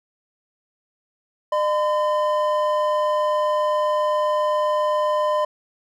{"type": "tone pair together", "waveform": "triangle", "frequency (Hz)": [605, 1017.5], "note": ["D#5", "C6"], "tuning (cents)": [-49, -49], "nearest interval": "major sixth", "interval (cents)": 900, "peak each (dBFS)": [-18, -20], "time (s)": [1.52, 5.45], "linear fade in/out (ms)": 5, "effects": []}